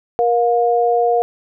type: tone pair together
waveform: sine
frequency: 473.2 / 710 Hz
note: A#4 / F5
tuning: +26 / +28 cents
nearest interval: perfect fifth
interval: 702 cents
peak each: -15 dBFS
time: 0.19-1.22 s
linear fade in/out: 0 ms
effects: none